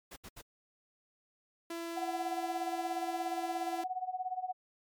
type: noise bursts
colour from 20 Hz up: pink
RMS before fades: -48 dBFS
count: 3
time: 0.11-0.417 s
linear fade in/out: 10 ms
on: 55 ms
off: 71 ms
type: tone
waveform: sawtooth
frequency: 335.8 Hz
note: E4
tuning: 32 cents sharp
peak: -34 dBFS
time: 1.7-3.84 s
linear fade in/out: 5 ms
type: tone with tremolo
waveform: sine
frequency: 740 Hz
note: F#5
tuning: in tune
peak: -31 dBFS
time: 1.96-4.53 s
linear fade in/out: 20 ms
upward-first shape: sine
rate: 17 Hz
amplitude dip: 85%
effects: MP3 96 kbps